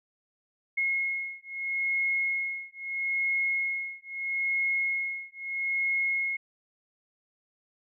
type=beating tone pair; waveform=sine; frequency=2163 / 2163.77 Hz; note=C#7 / C#7; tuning=-43 / -42 cents; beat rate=0.77 Hz; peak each=-30 dBFS; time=0.77-6.37 s; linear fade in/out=10 ms; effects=none